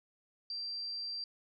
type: tone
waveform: sine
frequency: 4709 Hz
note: D8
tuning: 4 cents sharp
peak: -37 dBFS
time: 0.5-1.24 s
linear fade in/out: 2 ms
effects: none